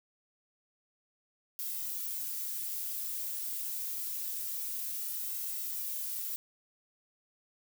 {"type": "noise with flanger", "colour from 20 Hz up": "violet", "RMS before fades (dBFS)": -37, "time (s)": [1.59, 6.36], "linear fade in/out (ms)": 0, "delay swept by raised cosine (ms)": [1.7, 3.7], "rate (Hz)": 0.26, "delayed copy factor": -0.5, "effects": []}